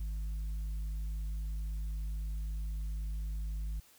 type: tone with tanh clipping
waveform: triangle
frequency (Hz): 51.91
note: G#1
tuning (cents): 0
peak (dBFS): -35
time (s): 0-3.8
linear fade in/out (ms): 5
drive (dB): 9
effects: white hiss -62 dBFS RMS until 3.98 s